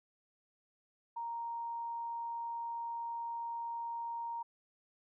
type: tone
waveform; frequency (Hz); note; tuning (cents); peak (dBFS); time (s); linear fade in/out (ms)
sine; 932.3; A#5; 0; -37; 1.16-4.43; 10
effects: none